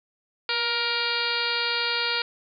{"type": "harmonic tone with a mistuned harmonic", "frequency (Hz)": 470.1, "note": "A#4", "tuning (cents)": 15, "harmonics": [1, 2, 3, 4, 5, 6, 7, 8, 9, 10], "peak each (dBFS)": [-35, -34, -30, -35, -31, -33, -35, -33, -31, -33], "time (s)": [0.49, 2.22], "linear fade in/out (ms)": 2, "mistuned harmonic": 1, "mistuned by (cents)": 29, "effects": []}